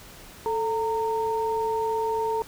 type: tone pair together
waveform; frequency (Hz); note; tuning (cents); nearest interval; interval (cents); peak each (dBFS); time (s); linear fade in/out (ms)
sine; 440 / 919.2; A4 / A#5; 0 / -25; octave + minor second; 1275; -26 / -26; 0.46-2.42; 0
effects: pink hiss -46 dBFS RMS until 2.47 s